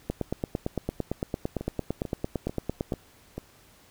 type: two click trains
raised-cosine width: 2 ms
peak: -14 / -20 dBFS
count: 26 / 5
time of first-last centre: 0.1-2.922 / 1.61-3.38 s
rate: 8.86 / 2.26 Hz
effects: pink hiss -57 dBFS RMS until 3.9 s